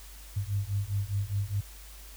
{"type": "beating tone pair", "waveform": "sine", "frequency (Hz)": [98, 102.9], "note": ["G2", "G#2"], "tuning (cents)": [0, -16], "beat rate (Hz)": 4.9, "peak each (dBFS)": [-31, -31], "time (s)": [0.36, 1.61], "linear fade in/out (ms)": 10, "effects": ["added 50 Hz sine -46 dBFS peak until 2.16 s", "white hiss -51 dBFS RMS until 2.16 s"]}